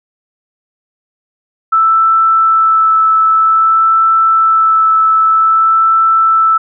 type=tone with vibrato; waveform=sine; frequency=1318.5 Hz; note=E6; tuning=in tune; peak=-6 dBFS; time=1.72-6.58 s; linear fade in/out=10 ms; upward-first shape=sine; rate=0.52 Hz; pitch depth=10 cents each way; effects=none